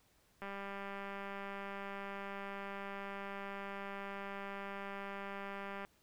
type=click train; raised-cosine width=0.5 ms; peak=-30 dBFS; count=1076; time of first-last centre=0.42-5.849 s; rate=198 Hz; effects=pink hiss -71 dBFS RMS until 6.02 s